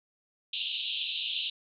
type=band-pass noise; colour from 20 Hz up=pink; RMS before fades=-34 dBFS; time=0.53-1.5 s; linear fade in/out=5 ms; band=2700 to 3900 Hz; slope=96 dB/octave; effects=none